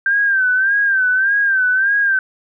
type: tone with vibrato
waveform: sine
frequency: 1568 Hz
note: G6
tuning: in tune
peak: -12 dBFS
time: 0.06-2.19 s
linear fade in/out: 2 ms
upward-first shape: sine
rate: 1.7 Hz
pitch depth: 85 cents each way
effects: none